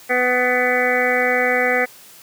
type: harmonic tone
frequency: 249.5 Hz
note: B3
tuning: 18 cents sharp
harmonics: 1 / 2 / 3 / 5 / 6 / 7 / 8 / 9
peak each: -28 / -20 / -23 / -29 / -27 / -25 / -20 / -25 dBFS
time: 0.09-1.86 s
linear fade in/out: 20 ms
effects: white hiss -44 dBFS RMS until 2.22 s + high-pass 100 Hz 12 dB/octave